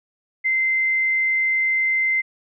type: tone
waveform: sine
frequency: 2076 Hz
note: C7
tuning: 14 cents flat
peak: -17 dBFS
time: 0.44-2.22 s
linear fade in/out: 20 ms
effects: none